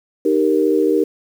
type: chord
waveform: sine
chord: Eb major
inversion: none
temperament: equal with one note detuned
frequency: 308.4 / 392 / 466.2 Hz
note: Eb4 / G4 / Bb4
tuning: -15 / 0 / 0 cents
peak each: -17 dBFS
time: 0.25-1.04 s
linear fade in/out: 5 ms
effects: 7-bit